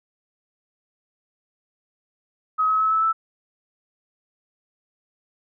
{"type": "tone with pitch steps", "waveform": "sine", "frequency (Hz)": [1271, 1282.8, 1294.7, 1306.7, 1318.9], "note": ["D#6", "E6", "E6", "E6", "E6"], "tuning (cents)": [36, -48, -32, -16, 1], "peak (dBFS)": -17, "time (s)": [2.58, 3.13], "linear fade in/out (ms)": 20, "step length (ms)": 110, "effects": []}